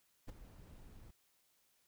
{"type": "noise with ADSR envelope", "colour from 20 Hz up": "brown", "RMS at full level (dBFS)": -42, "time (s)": [0.27, 1.11], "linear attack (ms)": 25, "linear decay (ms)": 8, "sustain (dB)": -14, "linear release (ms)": 6, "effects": ["white hiss -75 dBFS RMS until 1.87 s"]}